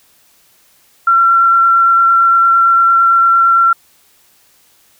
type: tone with vibrato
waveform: sine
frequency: 1361 Hz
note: F6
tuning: 45 cents flat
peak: -6 dBFS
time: 1.07-3.73 s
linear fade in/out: 5 ms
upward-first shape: sine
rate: 8.8 Hz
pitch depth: 9 cents each way
effects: white hiss -51 dBFS RMS until 4.99 s

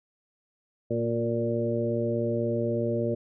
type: harmonic tone with a mistuned harmonic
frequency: 116.54 Hz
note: A#2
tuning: in tune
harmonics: 1 / 2 / 3 / 4 / 5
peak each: -31 / -31 / -31 / -31 / -31 dBFS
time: 0.9-3.15 s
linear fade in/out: 10 ms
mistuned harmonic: 3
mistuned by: +23 cents
effects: none

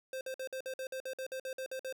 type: tone bursts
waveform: square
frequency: 523.3 Hz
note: C5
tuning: in tune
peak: -38 dBFS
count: 14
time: 0.13-1.926 s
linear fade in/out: 2 ms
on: 80 ms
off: 52 ms
effects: none

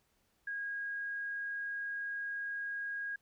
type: tone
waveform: sine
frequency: 1637 Hz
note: G#6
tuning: 25 cents flat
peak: -36 dBFS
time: 0.47-3.16 s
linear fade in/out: 5 ms
effects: pink hiss -75 dBFS RMS until 3.21 s

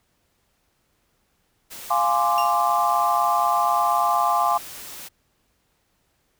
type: noise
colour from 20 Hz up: white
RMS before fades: -38 dBFS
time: 1.7-5.09 s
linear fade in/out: 20 ms
type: chord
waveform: sine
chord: D half-diminished seventh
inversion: first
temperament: equal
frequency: 698.5 / 830.6 / 1046.5 / 1174.7 Hz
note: F5 / Ab5 / C6 / D6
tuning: 0 / 0 / 0 / 0 cents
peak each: -23 dBFS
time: 1.9-4.58 s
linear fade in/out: 10 ms
type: tone with exponential decay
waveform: 30% pulse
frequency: 2780 Hz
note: F7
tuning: 9 cents flat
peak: -23 dBFS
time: 2.38-2.63 s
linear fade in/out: 0 ms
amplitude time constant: 53 ms
effects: pink hiss -68 dBFS RMS until 6.39 s

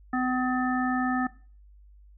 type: harmonic tone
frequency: 253.7 Hz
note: B3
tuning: 47 cents sharp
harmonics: 1 / 3 / 5 / 7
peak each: -26 / -31 / -32 / -34 dBFS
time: 0.13-1.27 s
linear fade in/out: 5 ms
effects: noise-tail reverb RT60 0.4 s tail -19 dB re dry + added 50 Hz sine -50 dBFS peak until 2.17 s

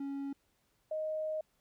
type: tone pair in turn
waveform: triangle / sine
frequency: 277.6 / 623.2 Hz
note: C#4 / D#5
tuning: +3 / +3 cents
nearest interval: octave + major second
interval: 1400 cents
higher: second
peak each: -34 / -33 dBFS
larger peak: second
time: 0-0.33 / 0.91-1.41 s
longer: second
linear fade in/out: 5 ms
effects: pink hiss -75 dBFS RMS until 1.6 s

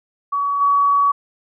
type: tone with level steps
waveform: sine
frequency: 1132 Hz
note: C#6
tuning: 36 cents sharp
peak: -17 / -12 dBFS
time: 0.32-1.12 s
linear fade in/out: 10 ms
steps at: 0.6 s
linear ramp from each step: 20 ms
effects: none

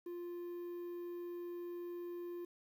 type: tone with quantisation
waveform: triangle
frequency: 349.2 Hz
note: F4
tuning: in tune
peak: -40 dBFS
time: 0.06-2.45 s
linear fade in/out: 5 ms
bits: 11
effects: none

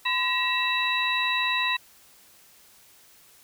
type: tone cluster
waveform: sine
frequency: 1015 / 1910 / 2660 / 3897 Hz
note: B5 / A#6 / E7 / B7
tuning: +47 / +42 / +15 / -24 cents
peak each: -28 dBFS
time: 0.05-1.77 s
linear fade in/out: 10 ms
effects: white hiss -55 dBFS RMS until 3.43 s

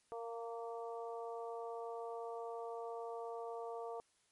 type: harmonic tone with a mistuned harmonic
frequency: 231.5 Hz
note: A#3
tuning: 12 cents flat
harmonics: 2 / 3 / 4 / 5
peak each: -44 / -47 / -51 / -53 dBFS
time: 0.12-4 s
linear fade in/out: 0 ms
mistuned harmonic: 4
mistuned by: -15 cents
effects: white hiss -75 dBFS RMS until 4.31 s + MP3 48 kbps

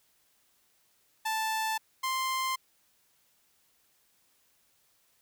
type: tone pair in turn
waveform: sawtooth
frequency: 880 / 1047.4 Hz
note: A5 / C6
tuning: 0 / +1 cents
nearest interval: minor third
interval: 301 cents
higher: second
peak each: -25 dBFS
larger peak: neither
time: 1.25-1.78 / 2.03-2.56 s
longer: neither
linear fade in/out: 10 ms
effects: white hiss -69 dBFS RMS until 5.21 s

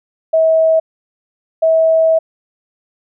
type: tone pair in turn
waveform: sine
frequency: 644 / 646.6 Hz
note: E5 / E5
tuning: -41 / -34 cents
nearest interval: unison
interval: 7 cents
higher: second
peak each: -8 dBFS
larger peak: neither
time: 0.33-0.8 / 1.62-2.19 s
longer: second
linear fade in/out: 10 ms
effects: none

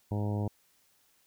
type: harmonic tone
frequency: 103.83 Hz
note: G#2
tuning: in tune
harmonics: 1 / 2 / 3 / 4 / 5 / 6 / 7 / 8 / 9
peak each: -30 / -36 / -40 / -42 / -44 / -46 / -47 / -48 / -49 dBFS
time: 0.11-0.48 s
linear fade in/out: 5 ms
effects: white hiss -68 dBFS RMS until 1.26 s

